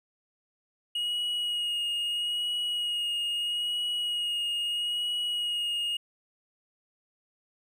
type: tone with vibrato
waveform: triangle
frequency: 2884 Hz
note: F#7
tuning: 45 cents flat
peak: -26 dBFS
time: 0.95-5.97 s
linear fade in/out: 5 ms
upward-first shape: sine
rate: 0.77 Hz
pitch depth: 18 cents each way
effects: none